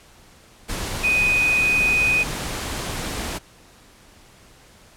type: tone in noise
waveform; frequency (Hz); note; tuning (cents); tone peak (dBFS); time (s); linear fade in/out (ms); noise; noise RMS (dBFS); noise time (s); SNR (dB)
sine; 2494; D#7; +3; -16; 1.03-2.24; 20; pink; -28; 0.68-3.39; +9
effects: pink hiss -50 dBFS RMS until 4.96 s + low-pass 11000 Hz 12 dB/octave

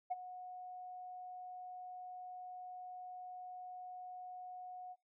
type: tone with ADSR envelope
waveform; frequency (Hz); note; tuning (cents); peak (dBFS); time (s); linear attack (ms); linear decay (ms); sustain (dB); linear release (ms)
sine; 730; F#5; -24; -32; 0.1-4.96; 17; 28; -14; 44
effects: noise-tail reverb RT60 0.2 s tail -23 dB re dry + tanh soft clip ceiling -30 dBFS

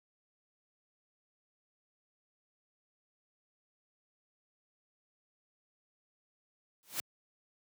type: noise with exponential growth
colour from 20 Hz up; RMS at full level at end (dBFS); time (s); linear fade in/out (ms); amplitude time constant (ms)
white; -32; 6.83-7; 0; 36
effects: high-pass 100 Hz 12 dB/octave

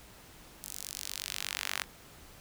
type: tone with high-pass filter sweep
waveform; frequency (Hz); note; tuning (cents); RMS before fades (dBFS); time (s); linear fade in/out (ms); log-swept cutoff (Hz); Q
sawtooth; 48.4; G1; -21; -39; 0.63-1.84; 10; 8300 to 1600; 1
effects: pink hiss -54 dBFS RMS until 2.4 s

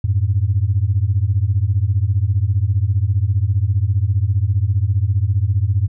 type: beating tone pair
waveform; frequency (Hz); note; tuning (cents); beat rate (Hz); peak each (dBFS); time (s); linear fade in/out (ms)
sine; 91.4 / 106.4; F#2 / G#2; -21 / +42; 15; -16; 0.04-5.88; 5
effects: tanh soft clip ceiling -6 dBFS

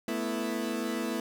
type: chord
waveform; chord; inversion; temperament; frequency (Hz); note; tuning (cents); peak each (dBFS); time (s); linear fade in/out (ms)
30% pulse; A suspended second; none; equal; 220 / 246.9 / 329.6; A3 / B3 / E4; 0 / 0 / 0; -32; 0.08-1.2; 2
effects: none

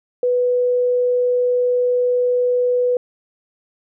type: tone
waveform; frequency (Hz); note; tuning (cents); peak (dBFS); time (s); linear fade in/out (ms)
sine; 493.9; B4; 0; -14; 0.23-2.97; 2
effects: none

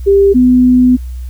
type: tone pair in turn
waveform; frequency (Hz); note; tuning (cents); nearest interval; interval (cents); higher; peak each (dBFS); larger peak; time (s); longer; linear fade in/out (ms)
sine; 396.4 / 251.1; G4 / B3; +19 / +29; minor sixth; 790; first; -4; neither; 0.06-0.34 / 0.34-0.97; second; 20
effects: added 62 Hz sine -20 dBFS peak until 1.29 s + white hiss -47 dBFS RMS until 1.29 s

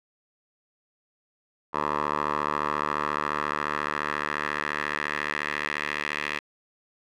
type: tone with band-pass filter sweep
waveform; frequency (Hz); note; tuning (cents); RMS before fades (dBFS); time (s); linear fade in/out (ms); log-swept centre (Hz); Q
10% pulse; 74.3; D2; +21; -29; 1.73-6.4; 20; 1000 to 2200; 2.3
effects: none

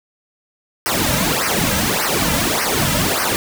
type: noise with flanger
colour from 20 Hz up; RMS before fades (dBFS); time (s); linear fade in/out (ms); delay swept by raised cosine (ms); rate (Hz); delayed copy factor
pink; -18; 0.86-3.36; 0; 0.27 to 2.77; 1.7; -1
effects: none

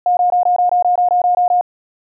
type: tone bursts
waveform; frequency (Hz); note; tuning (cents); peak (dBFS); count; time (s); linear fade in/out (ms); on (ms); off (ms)
sine; 716; F5; +43; -10; 12; 0.06-1.611; 2; 110; 21
effects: none

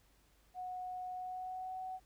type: tone with pitch glide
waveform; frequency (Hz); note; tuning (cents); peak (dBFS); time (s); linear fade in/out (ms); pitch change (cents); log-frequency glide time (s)
sine; 733 to 748; F#5 to F#5; -16 to +19; -40; 0.54-2; 50; +35; 1.11-1.77
effects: added 50 Hz sine -70 dBFS peak until 2.05 s + pink hiss -71 dBFS RMS until 2.05 s

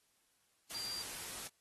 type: tone in noise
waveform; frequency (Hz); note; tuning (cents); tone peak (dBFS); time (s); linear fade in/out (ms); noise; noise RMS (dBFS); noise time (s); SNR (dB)
sine; 4741; D8; +16; -40; 0.74-1.03; 10; white; -45; 0.7-1.48; +2
effects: white hiss -75 dBFS RMS until 1.6 s + AAC 32 kbps

